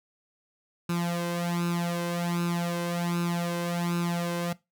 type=tone with flanger; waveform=sawtooth; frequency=172.5 Hz; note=F3; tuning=21 cents flat; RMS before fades=-29 dBFS; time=0.89-4.53 s; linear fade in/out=5 ms; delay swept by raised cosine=0.76 to 1.96 ms; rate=1.3 Hz; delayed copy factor=+0.8; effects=noise-tail reverb RT60 0.2 s tail -19 dB re dry